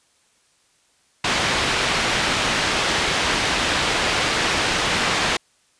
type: low-pass noise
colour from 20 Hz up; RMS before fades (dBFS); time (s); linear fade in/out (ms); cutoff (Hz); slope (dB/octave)
white; -21; 1.24-5.37; 5; 3300; 12
effects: white hiss -61 dBFS RMS until 5.79 s + resampled to 22050 Hz